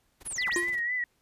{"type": "noise with tremolo", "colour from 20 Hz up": "pink", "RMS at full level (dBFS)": -46, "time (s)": [0.2, 0.8], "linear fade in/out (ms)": 20, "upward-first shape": "sine", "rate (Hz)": 19, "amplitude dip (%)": 100}
{"type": "linear two-way sweep", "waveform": "sine", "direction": "down then up", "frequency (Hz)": [11400, 748, 11400], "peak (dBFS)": -33, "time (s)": [0.25, 0.61], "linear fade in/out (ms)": 20, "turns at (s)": 0.49}
{"type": "tone with vibrato", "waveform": "sine", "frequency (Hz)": 1941, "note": "B6", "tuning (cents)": -31, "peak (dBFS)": -27, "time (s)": [0.38, 1.04], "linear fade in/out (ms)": 2, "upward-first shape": "sine", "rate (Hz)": 4, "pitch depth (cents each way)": 61}
{"type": "tone with exponential decay", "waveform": "square", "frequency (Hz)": 349.2, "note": "F4", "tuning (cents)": 0, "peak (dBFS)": -26, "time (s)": [0.56, 0.82], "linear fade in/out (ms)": 1, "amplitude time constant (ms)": 55}
{"effects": ["pink hiss -71 dBFS RMS until 1.21 s", "resampled to 32000 Hz"]}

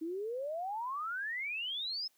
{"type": "exponential sweep", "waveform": "sine", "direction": "up", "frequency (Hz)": [311.1, 5274], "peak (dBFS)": -35, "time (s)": [0.01, 2.08], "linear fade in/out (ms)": 10, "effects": ["white hiss -72 dBFS RMS until 2.17 s", "high-pass 150 Hz 12 dB/octave"]}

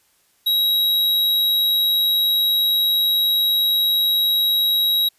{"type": "tone", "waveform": "square", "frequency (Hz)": 3843, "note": "B7", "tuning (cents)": -48, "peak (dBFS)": -16, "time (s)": [0.46, 5.09], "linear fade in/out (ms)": 10, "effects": ["white hiss -61 dBFS RMS until 5.18 s", "resampled to 32000 Hz"]}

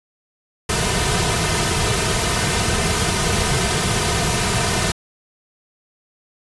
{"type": "noise with comb filter", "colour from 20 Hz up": "pink", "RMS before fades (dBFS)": -19, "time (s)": [0.69, 4.92], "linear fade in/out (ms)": 5, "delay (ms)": 3.6, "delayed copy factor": -0.7, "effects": ["resampled to 24000 Hz"]}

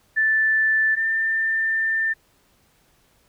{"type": "tone pair in turn", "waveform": "sine", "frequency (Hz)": [1760, 1789.7], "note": ["A6", "A6"], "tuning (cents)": [0, 29], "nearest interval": "unison", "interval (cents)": 29, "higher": "second", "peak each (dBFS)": [-16, -19], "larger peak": "first", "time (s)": [[0.16, 0.96], [0.96, 2.14]], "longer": "second", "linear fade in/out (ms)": 20, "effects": ["pink hiss -61 dBFS RMS until 3.28 s"]}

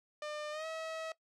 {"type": "tone with pitch glide", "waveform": "sawtooth", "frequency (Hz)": [600, 643.1], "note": ["D5", "E5"], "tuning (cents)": [37, -43], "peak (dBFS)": -35, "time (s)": [0.22, 1.12], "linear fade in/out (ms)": 2, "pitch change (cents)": 120, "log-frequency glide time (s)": [0.51, 0.66], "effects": ["noise-tail reverb RT60 0.1 s tail -19 dB re dry", "low-pass 6000 Hz 12 dB/octave"]}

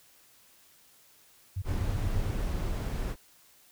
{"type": "tone bursts", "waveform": "sine", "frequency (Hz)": 94.4, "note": "F#2", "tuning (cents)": 35, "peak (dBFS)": -29, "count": 7, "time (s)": [1.56, 2.323], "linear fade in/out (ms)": 10, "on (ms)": 61, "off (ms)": 56}
{"type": "noise", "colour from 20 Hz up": "brown", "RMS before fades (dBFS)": -31, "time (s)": [1.64, 3.16], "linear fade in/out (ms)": 50}
{"effects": ["white hiss -60 dBFS RMS until 3.71 s"]}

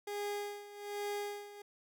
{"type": "tone with tremolo", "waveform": "30% pulse", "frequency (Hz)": 410, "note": "G#4", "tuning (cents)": -22, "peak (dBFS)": -33, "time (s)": [0.07, 1.62], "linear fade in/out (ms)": 5, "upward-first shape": "sine", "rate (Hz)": 1.2, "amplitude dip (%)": 80, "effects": []}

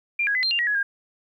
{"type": "tone with pitch steps", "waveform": "sine", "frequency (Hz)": [2388, 1652, 2016, 4171, 2790, 1908, 1680, 1615], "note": ["D7", "G#6", "B6", "C8", "F7", "A#6", "G#6", "G#6"], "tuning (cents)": [28, -10, 35, -6, -2, 40, 19, -49], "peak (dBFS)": -20, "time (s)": [0.19, 0.83], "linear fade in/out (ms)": 5, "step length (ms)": 80, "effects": ["10-bit"]}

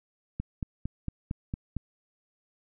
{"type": "click train", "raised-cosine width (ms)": 5, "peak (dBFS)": -19, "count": 7, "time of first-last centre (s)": [0.4, 1.767], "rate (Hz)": 4.39, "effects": []}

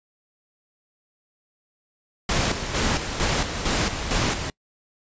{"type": "noise with tremolo", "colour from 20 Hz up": "pink", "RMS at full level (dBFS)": -22, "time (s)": [2.29, 4.5], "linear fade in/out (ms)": 2, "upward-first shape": "square", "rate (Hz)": 2.2, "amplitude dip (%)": 55, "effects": ["noise-tail reverb RT60 0.1 s tail -26 dB re dry", "resampled to 16000 Hz"]}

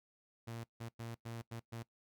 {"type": "tone bursts at uneven times", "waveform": "sawtooth", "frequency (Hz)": 115.8, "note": "A#2", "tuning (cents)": -11, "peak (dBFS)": -39, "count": 6, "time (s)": [[0.47, 0.64], [0.8, 0.89], [0.99, 1.15], [1.25, 1.42], [1.51, 1.6], [1.72, 1.83]], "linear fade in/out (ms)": 10, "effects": ["noise-tail reverb RT60 0.1 s tail -21 dB re dry"]}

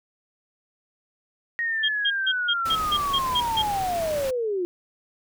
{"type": "linear sweep", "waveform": "sine", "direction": "down", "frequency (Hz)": [1880, 343.4], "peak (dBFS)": -23, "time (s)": [1.59, 4.65], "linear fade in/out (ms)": 0}
{"type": "tone bursts", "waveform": "sine", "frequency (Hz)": 3226, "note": "G7", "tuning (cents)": 49, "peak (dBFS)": -20, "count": 9, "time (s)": [1.83, 3.623], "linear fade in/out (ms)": 10, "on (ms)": 57, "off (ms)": 160}
{"type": "noise", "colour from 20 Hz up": "pink", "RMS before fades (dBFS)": -35, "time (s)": [2.65, 4.31], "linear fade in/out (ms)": 10}
{"effects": []}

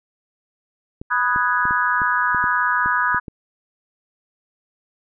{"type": "clicks", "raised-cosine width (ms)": 3, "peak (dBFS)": -19, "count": 10, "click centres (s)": [1.015, 1.361, 1.654, 1.709, 2.018, 2.347, 2.441, 2.86, 3.146, 3.282]}
{"type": "chord", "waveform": "sine", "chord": "G# minor seventh", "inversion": "first", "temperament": "equal", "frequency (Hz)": [987.8, 1244.5, 1480, 1661.2], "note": ["B5", "D#6", "F#6", "G#6"], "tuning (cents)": [0, 0, 0, 0], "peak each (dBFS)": -22, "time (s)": [1.1, 3.2], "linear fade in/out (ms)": 20}
{"effects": []}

